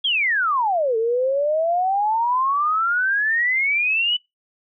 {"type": "exponential two-way sweep", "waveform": "sine", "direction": "down then up", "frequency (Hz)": [3377, 440, 2997], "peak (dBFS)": -17, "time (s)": [0.04, 4.17], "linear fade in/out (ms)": 10, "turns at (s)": 0.97, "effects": ["noise-tail reverb RT60 0.2 s tail -25 dB re dry"]}